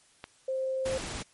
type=click; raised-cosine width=0.3 ms; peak=-23 dBFS; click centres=0.241 s
type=tone; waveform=sine; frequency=526 Hz; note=C5; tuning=9 cents sharp; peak=-28 dBFS; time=0.48-0.98 s; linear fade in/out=5 ms
type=noise; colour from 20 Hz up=pink; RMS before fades=-37 dBFS; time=0.85-1.23 s; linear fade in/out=10 ms
effects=white hiss -62 dBFS RMS until 1.33 s + MP3 48 kbps